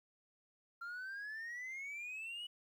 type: exponential sweep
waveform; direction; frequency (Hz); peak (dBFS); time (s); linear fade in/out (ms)
sine; up; 1370 to 2960; -40; 0.81-2.47; 10
effects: tanh soft clip ceiling -42 dBFS + 12-bit